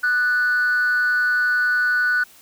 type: tone with amplitude modulation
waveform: sine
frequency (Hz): 1480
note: F#6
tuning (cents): 0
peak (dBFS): -12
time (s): 0.03-2.24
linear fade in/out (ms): 10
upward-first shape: sine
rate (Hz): 271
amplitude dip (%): 55
effects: tanh soft clip ceiling -13 dBFS + white hiss -49 dBFS RMS until 2.41 s